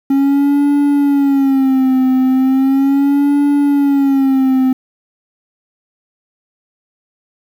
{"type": "tone with vibrato", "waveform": "triangle", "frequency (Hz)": 272.5, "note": "C#4", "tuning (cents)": -29, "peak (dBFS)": -7, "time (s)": [0.1, 4.73], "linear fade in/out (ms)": 5, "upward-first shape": "sine", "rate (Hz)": 0.37, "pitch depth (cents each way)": 89, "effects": ["7-bit"]}